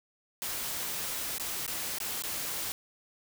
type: noise with dropouts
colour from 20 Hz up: white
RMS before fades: -35 dBFS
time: 0.42-2.72 s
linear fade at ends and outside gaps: 0 ms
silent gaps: 1.382-1.398 / 1.664-1.678 / 1.985-2.002 / 2.222-2.237 s
effects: none